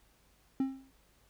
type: tone with exponential decay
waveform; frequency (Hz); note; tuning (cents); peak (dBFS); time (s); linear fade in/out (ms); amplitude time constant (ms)
triangle; 267; C4; +35; -23; 0.6-0.91; 2; 66
effects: added 50 Hz sine -68 dBFS peak until 1.29 s + pink hiss -68 dBFS RMS until 1.29 s